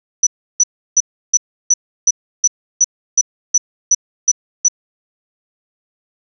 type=tone bursts; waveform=sine; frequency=5940 Hz; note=F#8; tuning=6 cents sharp; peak=-7 dBFS; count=13; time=0.23-4.684 s; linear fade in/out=5 ms; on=38 ms; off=330 ms; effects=none